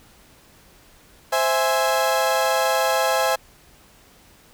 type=chord; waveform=30% pulse; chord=C augmented; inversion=none; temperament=equal; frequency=523.3 / 659.3 / 830.6 Hz; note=C5 / E5 / G#5; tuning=0 / 0 / 0 cents; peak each=-20 dBFS; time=1.32-3.36 s; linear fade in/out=10 ms; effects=pink hiss -52 dBFS RMS until 4.53 s